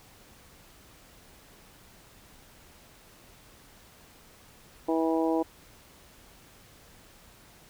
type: harmonic tone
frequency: 162.3 Hz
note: E3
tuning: 27 cents flat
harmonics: 2 / 3 / 4 / 5 / 6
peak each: -26 / -30 / -32 / -34 / -36 dBFS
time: 4.88-5.43 s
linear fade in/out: 10 ms
effects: pink hiss -55 dBFS RMS until 7.69 s